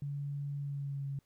sine tone with pitch glide, 142.4 to 138.75 Hz, C#3 to C#3, +47 to +2 cents, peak -35 dBFS, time 0.02-1.19 s, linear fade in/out 2 ms, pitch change -45 cents, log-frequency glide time 0.59-1.06 s, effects pink hiss -75 dBFS RMS until 1.25 s

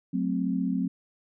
sine chord, F# diminished, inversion none, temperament equal, 185 / 220 / 261.6 Hz, F#3 / A3 / C4, 0 / 0 / 0 cents, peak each -28 / -32 / -28 dBFS, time 0.13-0.88 s, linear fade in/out 10 ms, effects none

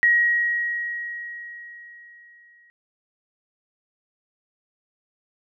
sine tone with exponential decay, 1897 Hz, A#6, 30 cents sharp, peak -13 dBFS, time 0.03-2.7 s, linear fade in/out 0 ms, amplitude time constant 580 ms, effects none

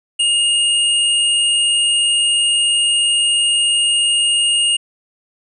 sine tone pair together, 2843 / 8603 Hz, F7 / C9, +30 / +47 cents, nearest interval octave + perfect fifth, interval 1917 cents, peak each -13 / -19 dBFS, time 0.19-4.77 s, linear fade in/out 10 ms, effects none

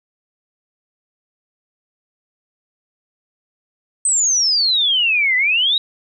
sine exponential two-way sweep, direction down then up, 8372 to 1975.5 to 3890 Hz, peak -13 dBFS, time 4.05-5.78 s, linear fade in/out 2 ms, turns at 5.36 s, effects none

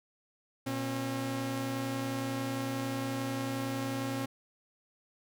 sawtooth tone pair together, 119.5 / 270.1 Hz, A#2 / C#4, +43 / -45 cents, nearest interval octave + major second, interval 1412 cents, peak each -33 / -30 dBFS, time 0.66-4.26 s, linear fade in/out 10 ms, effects none

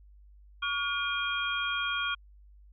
sine tone cluster, 1130 / 1427 / 2421 / 3242 Hz, C#6 / F6 / D#7 / G#7, +33 / +37 / -48 / -42 cents, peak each -35 / -32 / -36 / -34 dBFS, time 0.62-2.15 s, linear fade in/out 10 ms, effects added 50 Hz sine -52 dBFS peak until 2.72 s

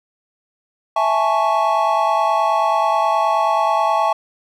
triangle chord, A major seventh, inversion second, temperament equal, 659.3 / 830.6 / 880 / 1108.7 Hz, E5 / G#5 / A5 / C#6, 0 / 0 / 0 / 0 cents, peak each -18 dBFS, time 0.96-4.13 s, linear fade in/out 5 ms, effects none

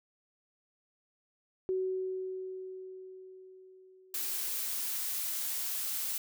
sine tone with exponential decay, 374.8 Hz, F#4, 22 cents sharp, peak -28 dBFS, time 1.69-5.01 s, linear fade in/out 0 ms, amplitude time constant 720 ms
blue noise, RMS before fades -35 dBFS, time 4.14-6.18 s, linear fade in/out 2 ms
effects none

